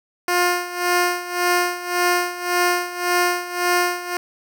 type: tone with tremolo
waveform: 10% pulse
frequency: 354.5 Hz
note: F4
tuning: 26 cents sharp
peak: -7 dBFS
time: 0.28-4.17 s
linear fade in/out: 2 ms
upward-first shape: sine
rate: 1.8 Hz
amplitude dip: 80%
effects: none